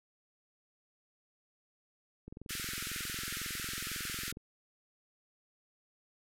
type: click train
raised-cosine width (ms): 3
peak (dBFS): -33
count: 47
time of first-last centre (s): 2.28-4.371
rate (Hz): 22
type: band-pass noise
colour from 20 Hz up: pink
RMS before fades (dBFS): -40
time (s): 2.49-4.32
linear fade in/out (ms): 5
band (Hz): 1300 to 15000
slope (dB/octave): 96
effects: none